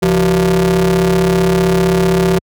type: ring-modulated tone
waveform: 40% pulse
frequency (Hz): 103.3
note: G#2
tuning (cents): -9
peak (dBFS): -6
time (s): 0.02-2.39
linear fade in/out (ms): 10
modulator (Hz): 276
effects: high-pass 60 Hz 12 dB/octave